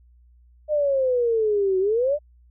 sine exponential two-way sweep, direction down then up, 614 to 370 to 614 Hz, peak -18 dBFS, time 0.68-2.19 s, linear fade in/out 50 ms, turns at 1.79 s, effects added 60 Hz sine -51 dBFS peak until 2.5 s

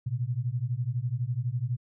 sine beating tone pair, 116.54 / 128.54 Hz, A#2 / C3, 0 / -30 cents, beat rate 12 Hz, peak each -30 dBFS, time 0.06-1.77 s, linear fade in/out 10 ms, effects none

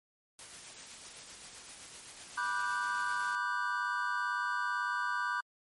white noise with tremolo, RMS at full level -47 dBFS, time 0.39-3.35 s, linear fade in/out 0 ms, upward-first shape triangle, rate 7.8 Hz, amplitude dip 35%
triangle chord, G major seventh, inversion first, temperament just, 980 / 1176 / 1470 / 1568 Hz, B5 / D6 / F#6 / G6, -14 / +2 / -12 / 0 cents, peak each -35 dBFS, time 2.37-5.41 s, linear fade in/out 10 ms
effects MP3 48 kbps

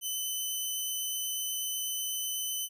10% pulse tone with vibrato, 3028 Hz, F#7, 39 cents sharp, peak -24 dBFS, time 0.01-2.69 s, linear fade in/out 50 ms, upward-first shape sine, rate 8.1 Hz, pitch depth 8 cents each way, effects none

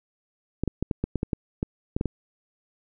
clicks, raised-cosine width 3 ms, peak -12 dBFS, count 12, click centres 0.636 / 0.677 / 0.826 / 0.912 / 1.04 / 1.157 / 1.231 / 1.332 / 1.629 / 1.965 / 2.011 / 2.057 s, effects none

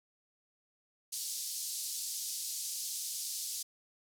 pink band-pass noise, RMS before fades -39 dBFS, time 1.12-3.63 s, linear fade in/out 10 ms, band 4600 to 13000 Hz, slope 24 dB/octave, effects none

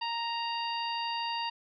harmonic tone, 932.3 Hz, A#5, in tune, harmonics 1 / 2 / 3 / 4 / 5, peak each -33 / -43 / -37 / -45 / -40 dBFS, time 0.01-1.5 s, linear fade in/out 10 ms, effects none

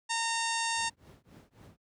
harmonic tone, 917 Hz, A#5, 29 cents flat, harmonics 1 / 2 / 3 / 4 / 5 / 6 / 7 / 8 / 9 / 10, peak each -33 / -36 / -38 / -39 / -40 / -41 / -41 / -42 / -43 / -43 dBFS, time 0.09-0.9 s, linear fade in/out 20 ms
brown noise with tremolo, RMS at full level -46 dBFS, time 0.76-1.77 s, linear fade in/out 10 ms, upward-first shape triangle, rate 3.7 Hz, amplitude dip 100%
effects high-pass 100 Hz 12 dB/octave

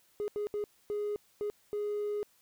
triangle tone bursts at uneven times, 415.3 Hz, G#4, in tune, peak -28 dBFS, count 6, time 0.2-0.28 / 0.36-0.47 / 0.54-0.64 / 0.9-1.16 / 1.41-1.5 / 1.73-2.23 s, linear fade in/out 0 ms, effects tanh soft clip ceiling -27 dBFS + white hiss -67 dBFS RMS until 2.41 s

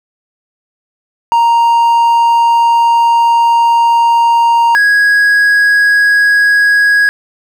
triangle tone pair in turn, 932.3 / 1657.3 Hz, A#5 / G#6, 0 / -4 cents, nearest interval minor seventh, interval 996 cents, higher second, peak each -4 dBFS, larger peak neither, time 1.32-4.75 / 4.75-7.09 s, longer first, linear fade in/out 0 ms, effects none

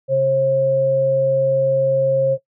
sine tone pair together, 135.9 / 537.2 Hz, C#3 / C5, -34 / +46 cents, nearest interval 2 octaves, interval 2380 cents, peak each -24 / -13 dBFS, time 0.08-2.38 s, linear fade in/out 50 ms, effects noise-tail reverb RT60 0.1 s tail -18 dB re dry

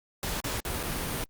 pink noise with dropouts, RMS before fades -32 dBFS, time 0.23-1.24 s, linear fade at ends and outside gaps 1 ms, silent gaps 0.404-0.442 / 0.603-0.65 / 0.83-0.834 s, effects Opus 48 kbps

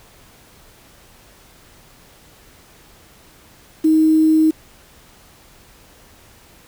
sine tone with quantisation, 315 Hz, D#4, 21 cents sharp, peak -10 dBFS, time 3.84-4.51 s, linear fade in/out 10 ms, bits 6, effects pink hiss -48 dBFS RMS until 6.67 s

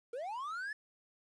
triangle linear sweep, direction up, 448.7 to 1760 Hz, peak -36 dBFS, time 0.13-0.73 s, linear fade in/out 5 ms, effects resampled to 22050 Hz + 11-bit

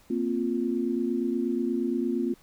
sine chord, Bb suspended second, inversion none, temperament equal, 233.1 / 261.6 / 349.2 Hz, Bb3 / C4 / F4, 0 / 0 / 0 cents, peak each -29 dBFS, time 0.1-2.34 s, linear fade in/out 5 ms, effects pink hiss -59 dBFS RMS until 2.42 s

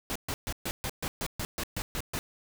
pink noise bursts, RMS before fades -33 dBFS, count 12, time 0.1-2.19 s, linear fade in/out 0 ms, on 55 ms, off 130 ms, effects none

